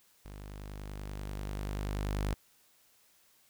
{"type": "tone with level ramp", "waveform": "sawtooth", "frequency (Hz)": 50.3, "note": "G1", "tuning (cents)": 45, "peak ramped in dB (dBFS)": [-41, -26], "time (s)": [0.25, 2.34], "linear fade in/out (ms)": 0, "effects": ["white hiss -66 dBFS RMS until 3.49 s"]}